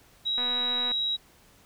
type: tone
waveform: sine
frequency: 3853 Hz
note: B7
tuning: 44 cents flat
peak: -25 dBFS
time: 0.25-1.17 s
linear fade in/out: 20 ms
type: click train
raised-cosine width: 0.5 ms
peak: -24 dBFS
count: 133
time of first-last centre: 0.38-0.917 s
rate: 246 Hz
effects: pink hiss -58 dBFS RMS until 1.65 s